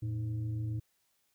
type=tone with frequency modulation; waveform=sine; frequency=113.1 Hz; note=A2; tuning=48 cents sharp; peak=-32 dBFS; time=0.02-0.8 s; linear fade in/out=10 ms; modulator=199 Hz; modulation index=0.45; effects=white hiss -75 dBFS RMS until 1.34 s